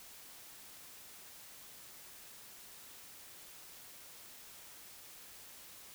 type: silence
effects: white hiss -54 dBFS RMS until 5.94 s